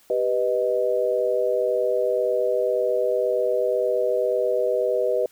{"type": "chord", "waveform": "sine", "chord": "G augmented", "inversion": "none", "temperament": "equal", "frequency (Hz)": [392, 493.9, 622.3], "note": ["G4", "B4", "D#5"], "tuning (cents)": [0, 0, 0], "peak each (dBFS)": [-26, -22, -24], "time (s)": [0.1, 5.26], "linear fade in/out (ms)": 2, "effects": ["white hiss -57 dBFS RMS until 5.31 s"]}